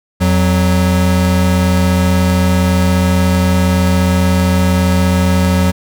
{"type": "tone pair together", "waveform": "square", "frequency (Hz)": [86.7, 183.88], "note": ["F2", "F#3"], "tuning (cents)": [-12, -10], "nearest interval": "octave + minor second", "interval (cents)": 1302, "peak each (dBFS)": -13, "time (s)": [0.2, 5.72], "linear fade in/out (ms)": 20, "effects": []}